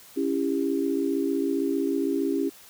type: chord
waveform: sine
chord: C# diminished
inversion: none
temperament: just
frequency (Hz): 277.2 / 332.6 / 399.1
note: C#4 / E4 / G4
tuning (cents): 0 / +16 / +31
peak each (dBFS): -26 / -28 / -28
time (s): 0.16-2.5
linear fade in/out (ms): 20
effects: white hiss -50 dBFS RMS until 2.69 s